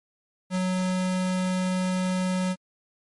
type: tone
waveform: square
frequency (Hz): 184.6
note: F#3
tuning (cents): -4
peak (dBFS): -24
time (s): 0.5-2.56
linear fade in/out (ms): 50
effects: MP3 48 kbps